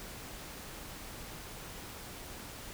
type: silence
effects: pink hiss -46 dBFS RMS until 2.73 s